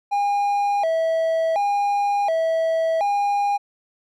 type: tone with vibrato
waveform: triangle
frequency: 727 Hz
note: F#5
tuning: 31 cents flat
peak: -16 dBFS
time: 0.11-3.58 s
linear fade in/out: 20 ms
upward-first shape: square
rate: 0.69 Hz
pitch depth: 190 cents each way
effects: none